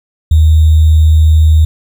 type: tone with sample-and-hold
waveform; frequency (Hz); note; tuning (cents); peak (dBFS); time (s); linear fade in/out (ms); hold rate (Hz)
sine; 78.6; D#2; +18; -3; 0.31-1.65; 5; 3675
effects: none